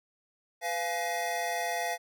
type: tone cluster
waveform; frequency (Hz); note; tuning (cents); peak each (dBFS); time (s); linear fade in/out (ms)
square; 501 / 694 / 843 / 1899; B4 / F5 / G#5 / A#6; +25 / -11 / +26 / +32; -40 / -33 / -38 / -37; 0.61-1.98; 50
effects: none